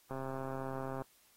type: click train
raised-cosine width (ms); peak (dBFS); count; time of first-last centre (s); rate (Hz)
1; -27; 122; 0.11-1.02; 133
effects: white hiss -67 dBFS RMS until 1.36 s + AAC 48 kbps